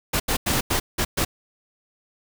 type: noise bursts at uneven times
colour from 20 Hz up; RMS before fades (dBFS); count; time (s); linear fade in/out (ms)
pink; -22; 6; 0.13-0.2 / 0.28-0.37 / 0.46-0.61 / 0.7-0.8 / 0.98-1.05 / 1.17-1.25; 10
effects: none